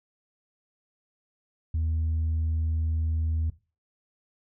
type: tone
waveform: sine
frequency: 80 Hz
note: D#2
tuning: 49 cents sharp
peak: -22 dBFS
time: 1.74-3.5 s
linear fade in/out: 5 ms
effects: noise-tail reverb RT60 0.3 s tail -18 dB re dry + tanh soft clip ceiling -22 dBFS